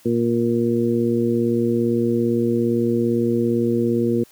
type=harmonic tone; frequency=117.6 Hz; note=A#2; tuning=16 cents sharp; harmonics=1 / 2 / 3 / 4; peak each=-26 / -20 / -21 / -24 dBFS; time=0.05-4.24 s; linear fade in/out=10 ms; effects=white hiss -52 dBFS RMS until 4.31 s + high-pass 60 Hz 12 dB/octave